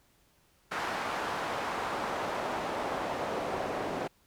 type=noise with band-pass filter sweep; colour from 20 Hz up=pink; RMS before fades=-34 dBFS; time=0.71-4.08 s; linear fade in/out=10 ms; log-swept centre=1100 to 570 Hz; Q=1.1; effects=pink hiss -67 dBFS RMS until 4.26 s